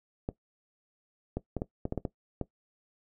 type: clicks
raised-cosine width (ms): 2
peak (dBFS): -18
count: 9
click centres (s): 0.289 / 1.37 / 1.567 / 1.619 / 1.854 / 1.924 / 1.977 / 2.052 / 2.413
effects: noise-tail reverb RT60 0.1 s tail -17 dB re dry